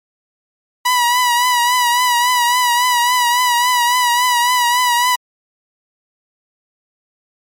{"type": "tone with vibrato", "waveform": "sawtooth", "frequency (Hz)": 977, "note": "B5", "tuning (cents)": -19, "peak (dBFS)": -8, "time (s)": [0.85, 5.16], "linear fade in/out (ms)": 10, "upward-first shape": "triangle", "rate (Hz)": 3.6, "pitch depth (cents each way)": 56, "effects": ["MP3 64 kbps"]}